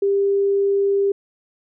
sine tone, 397.6 Hz, G4, 25 cents sharp, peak -15 dBFS, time 0.02-1.12 s, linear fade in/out 5 ms, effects none

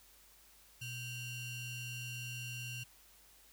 45% pulse ring-modulated tone, 1443 Hz, F#6, 44 cents flat, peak -38 dBFS, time 0.81-2.84 s, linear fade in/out 10 ms, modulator 1320 Hz, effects added 50 Hz sine -70 dBFS peak until 3.52 s + white hiss -63 dBFS RMS until 3.52 s

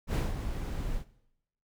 brown noise with ADSR envelope, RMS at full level -25 dBFS, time 0.07-1.05 s, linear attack 72 ms, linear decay 180 ms, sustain -9 dB, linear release 98 ms, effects noise-tail reverb RT60 0.8 s tail -18 dB re dry

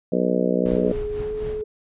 harmonic tone, 61.74 Hz, B1, in tune, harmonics 3 / 4 / 5 / 6 / 7 / 8 / 9 / 10, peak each -24 / -25 / -28 / -29 / -26 / -24 / -31 / -29 dBFS, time 0.12-0.92 s, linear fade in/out 5 ms
brown noise with tremolo, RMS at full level -30 dBFS, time 0.65-1.62 s, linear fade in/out 10 ms, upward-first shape triangle, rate 4 Hz, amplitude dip 70%
sine tone with pitch glide, 420 to 427.6 Hz, G#4 to A4, +19 to -49 cents, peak -25 dBFS, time 0.77-1.64 s, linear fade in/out 10 ms, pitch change +32 cents, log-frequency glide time 1.15-1.34 s
effects resampled to 8000 Hz

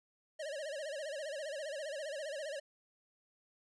square tone with vibrato, 589 Hz, D5, 5 cents sharp, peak -40 dBFS, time 0.39-2.6 s, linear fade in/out 10 ms, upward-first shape sine, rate 15 Hz, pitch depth 140 cents each way, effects resampled to 22050 Hz

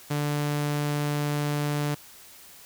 sawtooth tone, 146.83 Hz, D3, in tune, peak -21 dBFS, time 0.1-1.95 s, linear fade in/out 10 ms, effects white hiss -49 dBFS RMS until 2.65 s

